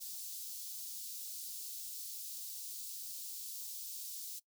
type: high-pass noise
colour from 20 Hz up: white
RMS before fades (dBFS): -45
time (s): 0-4.4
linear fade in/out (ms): 20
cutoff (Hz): 4100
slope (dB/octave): 24
effects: noise-tail reverb RT60 0.1 s tail -20 dB re dry

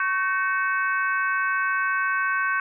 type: harmonic tone with a mistuned harmonic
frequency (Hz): 370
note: F#4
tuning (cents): 0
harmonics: 3 / 4 / 5 / 6 / 7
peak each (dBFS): -26 / -23 / -35 / -35 / -36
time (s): 0-2.6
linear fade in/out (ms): 2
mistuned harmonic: 4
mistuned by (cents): +64
effects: none

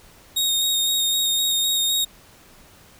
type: tone with vibrato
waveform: sawtooth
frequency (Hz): 3729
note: A#7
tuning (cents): 0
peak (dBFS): -16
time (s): 0.36-2.05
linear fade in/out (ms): 10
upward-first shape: square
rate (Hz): 3.9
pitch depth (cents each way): 16
effects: pink hiss -50 dBFS RMS until 2.99 s

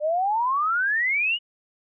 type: exponential sweep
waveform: sine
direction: up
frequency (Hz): 584 to 2960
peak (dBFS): -20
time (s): 0-1.39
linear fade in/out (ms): 50
effects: none

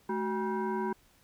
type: tone with frequency modulation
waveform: sine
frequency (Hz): 374.6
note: F#4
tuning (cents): +21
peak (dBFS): -29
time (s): 0.09-0.93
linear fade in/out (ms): 5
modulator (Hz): 590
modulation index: 1.3
effects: pink hiss -64 dBFS RMS until 1.23 s

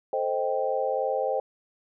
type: chord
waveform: sine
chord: A half-diminished seventh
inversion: none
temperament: equal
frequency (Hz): 440 / 523.3 / 622.3 / 784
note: A4 / C5 / Eb5 / G5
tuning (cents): 0 / 0 / 0 / 0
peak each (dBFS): -32 / -27 / -31 / -30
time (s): 0.13-1.4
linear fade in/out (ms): 2
effects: none

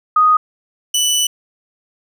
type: tone pair in turn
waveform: sine / 20% pulse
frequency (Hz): 1244.5 / 2975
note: D#6 / F#7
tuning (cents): 0 / +9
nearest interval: octave + minor third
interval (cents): 1509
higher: second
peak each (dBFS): -8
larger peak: neither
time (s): 0.16-0.37 / 0.94-1.27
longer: second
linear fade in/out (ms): 5
effects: none

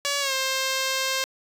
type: tone with pitch glide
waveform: 5% pulse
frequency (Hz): 567 to 529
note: C#5 to C5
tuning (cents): +39 to +19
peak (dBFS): -12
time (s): 0.05-1.24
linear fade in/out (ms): 0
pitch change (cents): -120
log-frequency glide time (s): 0.2-0.33
effects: resampled to 32000 Hz

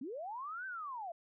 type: linear two-way sweep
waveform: sine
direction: up then down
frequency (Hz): 231 to 1568 to 647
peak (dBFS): -40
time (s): 0.01-1.12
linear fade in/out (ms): 5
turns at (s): 0.66
effects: none

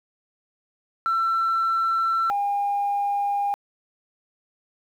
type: tone pair in turn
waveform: sine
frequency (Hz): 1343 / 808.6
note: E6 / G#5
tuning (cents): +32 / -46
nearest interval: major sixth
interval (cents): 878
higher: first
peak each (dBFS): -18 / -20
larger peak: first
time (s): 1.06-2.3 / 2.3-3.54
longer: neither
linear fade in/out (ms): 0
effects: tanh soft clip ceiling -17 dBFS + 9-bit

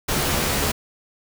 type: noise with comb filter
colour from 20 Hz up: pink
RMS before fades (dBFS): -22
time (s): 0.08-0.72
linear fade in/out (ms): 10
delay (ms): 14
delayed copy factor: +0.5
effects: none

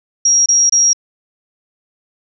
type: tone bursts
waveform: sine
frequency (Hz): 5650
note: F8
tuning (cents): +19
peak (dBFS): -8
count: 3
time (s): 0.25-0.932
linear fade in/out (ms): 5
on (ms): 210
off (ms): 26
effects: none

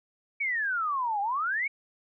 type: exponential two-way sweep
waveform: sine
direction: down then up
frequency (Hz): 2296 to 784 to 2296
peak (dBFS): -26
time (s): 0.4-1.68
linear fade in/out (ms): 10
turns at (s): 1.21
effects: none

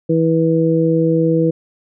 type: harmonic tone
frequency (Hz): 163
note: E3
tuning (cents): -19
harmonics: 1 / 2 / 3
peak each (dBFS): -16 / -16 / -16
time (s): 0.09-1.51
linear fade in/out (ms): 10
effects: none

